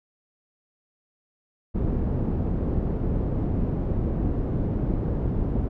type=low-pass noise; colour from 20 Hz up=pink; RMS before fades=-25 dBFS; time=1.74-5.69 s; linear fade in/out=20 ms; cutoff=350 Hz; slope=12 dB/octave; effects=none